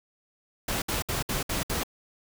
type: noise bursts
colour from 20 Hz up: pink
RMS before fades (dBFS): -29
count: 6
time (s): 0.68-1.835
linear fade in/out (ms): 5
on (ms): 140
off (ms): 63
effects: none